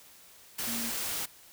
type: tone in noise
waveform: sine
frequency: 233.1 Hz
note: A#3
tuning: in tune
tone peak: -37 dBFS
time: 0.67-0.9 s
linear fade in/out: 10 ms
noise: white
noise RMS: -34 dBFS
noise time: 0.58-1.26 s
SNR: -6 dB
effects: white hiss -55 dBFS RMS until 1.52 s